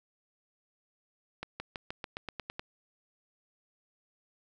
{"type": "accelerating click train", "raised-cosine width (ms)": 0.3, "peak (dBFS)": -21, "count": 10, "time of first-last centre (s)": [1.43, 2.595], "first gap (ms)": 170, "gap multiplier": 0.93, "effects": []}